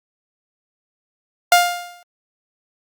sawtooth tone with exponential decay, 704 Hz, F5, 14 cents sharp, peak -3 dBFS, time 1.52-2.03 s, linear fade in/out 2 ms, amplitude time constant 110 ms, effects Opus 48 kbps

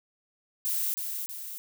violet noise with echo, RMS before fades -29 dBFS, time 0.65-0.94 s, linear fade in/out 0 ms, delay 320 ms, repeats 2, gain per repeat -5 dB, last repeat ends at 1.58 s, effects none

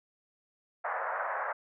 pink band-pass noise, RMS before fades -34 dBFS, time 0.84-1.53 s, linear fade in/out 10 ms, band 560 to 1800 Hz, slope 48 dB/octave, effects none

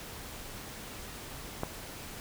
click, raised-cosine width 1 ms, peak -17 dBFS, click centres 1.634 s, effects pink hiss -44 dBFS RMS until 2.2 s

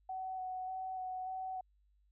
sine tone with vibrato, 748 Hz, F#5, 19 cents sharp, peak -38 dBFS, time 0.09-1.61 s, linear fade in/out 5 ms, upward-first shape square, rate 1.7 Hz, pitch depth 12 cents each way, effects added 50 Hz sine -68 dBFS peak until 2.11 s

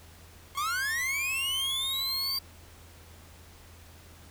20% pulse tone, 1077 Hz, C6, 50 cents sharp, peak -37 dBFS, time 0.55-2.38 s, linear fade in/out 0 ms
45% pulse linear sweep, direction up, 1108.7 to 4699 Hz, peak -28 dBFS, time 0.57-2.39 s, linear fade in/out 5 ms
effects added 83 Hz sine -52 dBFS peak until 4.3 s + pink hiss -54 dBFS RMS until 4.3 s

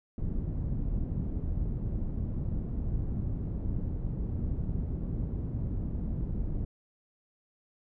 pink low-pass noise, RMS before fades -32 dBFS, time 0.18-6.65 s, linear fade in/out 2 ms, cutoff 190 Hz, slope 12 dB/octave, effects none

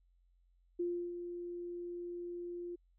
sine tone with ADSR envelope, 349.2 Hz, F4, in tune, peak -32 dBFS, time 0.79-2.76 s, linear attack 10 ms, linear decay 320 ms, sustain -8 dB, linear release 12 ms, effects added 44 Hz sine -67 dBFS peak until 2.98 s

